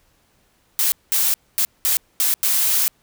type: noise bursts at uneven times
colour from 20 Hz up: blue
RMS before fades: -18 dBFS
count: 6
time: 0.79-0.92 / 1.12-1.34 / 1.58-1.65 / 1.85-1.97 / 2.2-2.34 / 2.43-2.88 s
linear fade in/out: 0 ms
effects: pink hiss -61 dBFS RMS until 3.02 s